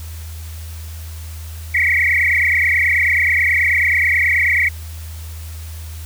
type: tone with frequency modulation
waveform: sine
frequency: 2093 Hz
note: C7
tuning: in tune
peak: -12 dBFS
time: 1.74-4.69 s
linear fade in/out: 10 ms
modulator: 29.3 Hz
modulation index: 6.8
effects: added 80 Hz sine -28 dBFS peak until 6.05 s + white hiss -40 dBFS RMS until 6.05 s